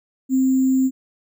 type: tone with sample-and-hold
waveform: sine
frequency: 262.3 Hz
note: C4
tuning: 4 cents sharp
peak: -14 dBFS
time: 0.29-0.91 s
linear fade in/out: 50 ms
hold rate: 7350 Hz
effects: none